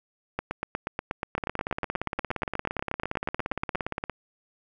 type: two click trains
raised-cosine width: 0.5 ms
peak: -13 / -14 dBFS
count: 29 / 48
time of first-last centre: 0.39-3.755 / 1.38-4.097 s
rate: 8.32 / 17.3 Hz
effects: none